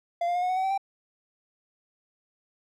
triangle tone with pitch steps, 689 / 701.9 / 714.9 / 728.3 / 741.9 / 755.7 / 769.8 / 784.2 Hz, F5 / F5 / F5 / F#5 / F#5 / F#5 / G5 / G5, -24 / +9 / +40 / -28 / +4 / +36 / -32 / 0 cents, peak -22 dBFS, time 0.21-0.778 s, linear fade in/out 5 ms, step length 71 ms, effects none

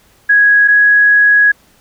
sine tone pair in turn, 1661.2 / 1667.5 Hz, G#6 / G#6, 0 / +7 cents, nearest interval unison, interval 7 cents, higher second, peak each -5 dBFS, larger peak neither, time 0.29-0.68 / 0.68-1.52 s, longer second, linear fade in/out 10 ms, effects pink hiss -50 dBFS RMS until 1.8 s

